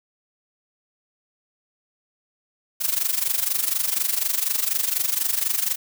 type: noise with amplitude modulation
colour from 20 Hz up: blue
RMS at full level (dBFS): -20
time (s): 2.8-5.76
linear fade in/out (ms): 20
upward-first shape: sine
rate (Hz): 24.1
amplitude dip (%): 80
effects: none